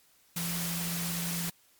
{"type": "tone in noise", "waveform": "sine", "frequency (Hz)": 171, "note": "F3", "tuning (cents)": -36, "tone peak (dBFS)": -34, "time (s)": [0.36, 1.5], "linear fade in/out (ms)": 5, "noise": "white", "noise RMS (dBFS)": -35, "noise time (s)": [0.36, 1.5], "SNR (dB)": -2, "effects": ["white hiss -64 dBFS RMS until 1.79 s", "MP3 96 kbps"]}